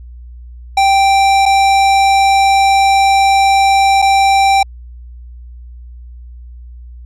square tone with dropouts, 784 Hz, G5, in tune, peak -8 dBFS, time 0.77-4.63 s, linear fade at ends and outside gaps 5 ms, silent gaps 1.456-1.46 / 4.019-4.023 s, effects added 60 Hz sine -30 dBFS peak until 7.05 s + low-pass 7000 Hz 12 dB/octave

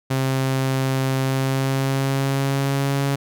sawtooth tone with pitch glide, 133 to 138.89 Hz, C3 to C#3, +29 to +4 cents, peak -15 dBFS, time 0.1-3.16 s, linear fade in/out 10 ms, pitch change +75 cents, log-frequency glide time 1.21-3.01 s, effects none

